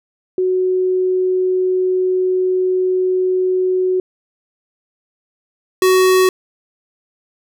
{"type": "tone pair in turn", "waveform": ["sine", "square"], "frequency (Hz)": [369.9, 372.9], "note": ["F#4", "F#4"], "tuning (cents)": [0, 14], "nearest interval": "unison", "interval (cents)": 14, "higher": "second", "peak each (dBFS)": [-13, -10], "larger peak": "second", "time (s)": [[0.38, 4], [5.82, 6.29]], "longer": "first", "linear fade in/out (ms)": 2, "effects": []}